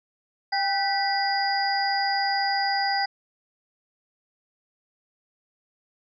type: tone cluster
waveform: sine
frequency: 796 / 1526 / 1962 / 4866 Hz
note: G5 / G6 / B6 / D#8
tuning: +26 / -47 / -12 / -39 cents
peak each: -24 / -32 / -30 / -28 dBFS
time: 0.52-3.06 s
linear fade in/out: 10 ms
effects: none